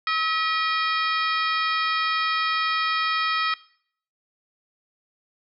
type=harmonic tone with a mistuned harmonic; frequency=642 Hz; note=E5; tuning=46 cents flat; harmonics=2 / 3 / 4 / 5 / 6 / 7 / 8; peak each=-24 / -28 / -30 / -32 / -34 / -35 / -36 dBFS; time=0.07-3.54 s; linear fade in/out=2 ms; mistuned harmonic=4; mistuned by=-90 cents; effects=noise-tail reverb RT60 0.6 s tail -20 dB re dry